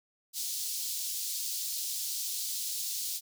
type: high-pass noise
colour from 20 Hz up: pink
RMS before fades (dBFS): -35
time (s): 0.33-3.21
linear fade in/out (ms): 50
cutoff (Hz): 4200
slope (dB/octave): 24
effects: none